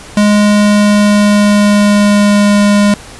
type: tone with pitch glide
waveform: square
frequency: 207.7 to 204.8 Hz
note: G#3 to G#3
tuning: 0 to -24 cents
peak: -6 dBFS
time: 0.17-2.94 s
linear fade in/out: 2 ms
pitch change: -24 cents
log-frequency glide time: 0.27-2.61 s
effects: pink hiss -32 dBFS RMS until 3.19 s + resampled to 24000 Hz